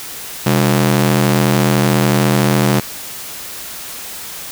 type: ring-modulated tone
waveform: sawtooth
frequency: 164.1 Hz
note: E3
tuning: 8 cents flat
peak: -4 dBFS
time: 0.46-2.8 s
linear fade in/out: 5 ms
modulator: 36.9 Hz
effects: white hiss -29 dBFS RMS until 4.51 s